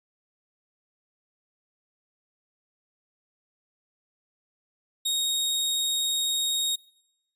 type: tone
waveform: sawtooth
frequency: 3746 Hz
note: A#7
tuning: 8 cents sharp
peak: -21 dBFS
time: 5.05-6.76 s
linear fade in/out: 10 ms
effects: noise-tail reverb RT60 0.9 s tail -25 dB re dry + resampled to 32000 Hz